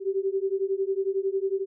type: beating tone pair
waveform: sine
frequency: 382.5 / 393.5 Hz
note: G4 / G4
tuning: -42 / +7 cents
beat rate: 11 Hz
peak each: -27 dBFS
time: 0-1.66 s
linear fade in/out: 50 ms
effects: none